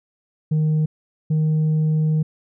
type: tone pair in turn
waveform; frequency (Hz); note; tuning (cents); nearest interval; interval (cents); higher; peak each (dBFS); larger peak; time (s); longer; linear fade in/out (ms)
sine; 154.9 / 155.6; D#3 / D#3; -7 / 0; unison; 7; second; -13 / -13; neither; 0.51-0.86 / 1.3-2.23; second; 10
effects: tanh soft clip ceiling -15 dBFS